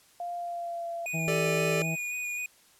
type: tone with pitch glide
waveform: sine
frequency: 698.5 to 680.2 Hz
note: F5 to F5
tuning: 0 to -46 cents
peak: -32 dBFS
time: 0.2-1.06 s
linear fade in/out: 2 ms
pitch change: -46 cents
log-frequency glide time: 0.35-0.88 s
type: tone with vibrato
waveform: square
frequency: 2461 Hz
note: D#7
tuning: 20 cents flat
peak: -32 dBFS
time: 1.06-2.46 s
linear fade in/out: 2 ms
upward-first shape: square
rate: 3.8 Hz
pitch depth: 11 cents each way
type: harmonic tone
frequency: 162.6 Hz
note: E3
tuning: 23 cents flat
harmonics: 1 / 2 / 3 / 4 / 5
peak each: -30 / -42 / -45 / -39 / -45 dBFS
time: 1.13-1.96 s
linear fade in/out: 20 ms
type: chord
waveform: square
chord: G suspended second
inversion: none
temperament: equal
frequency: 392 / 440 / 587.3 Hz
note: G4 / A4 / D5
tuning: 0 / 0 / 0 cents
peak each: -33 / -32 / -32 dBFS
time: 1.28-1.82 s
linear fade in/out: 0 ms
effects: white hiss -60 dBFS RMS until 2.79 s + low-pass 12000 Hz 12 dB/octave